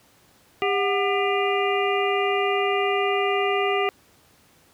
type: harmonic tone with a mistuned harmonic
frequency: 400.2 Hz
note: G4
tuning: 36 cents sharp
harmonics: 1 / 2 / 3 / 5 / 6 / 7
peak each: -23 / -26 / -28 / -30 / -31 / -31 dBFS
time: 0.62-3.89 s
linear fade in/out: 0 ms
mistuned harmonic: 2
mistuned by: -140 cents
effects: pink hiss -57 dBFS RMS until 4.73 s + high-pass 80 Hz 12 dB/octave